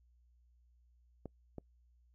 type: clicks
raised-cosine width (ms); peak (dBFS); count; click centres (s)
2; -30; 2; 1.257 / 1.583
effects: noise-tail reverb RT60 0.1 s tail -26 dB re dry + added 60 Hz sine -65 dBFS peak until 2.14 s